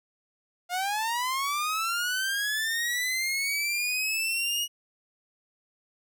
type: linear sweep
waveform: sawtooth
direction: up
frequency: 698.5 to 2900 Hz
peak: -23 dBFS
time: 0.69-4.68 s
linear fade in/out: 50 ms
effects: none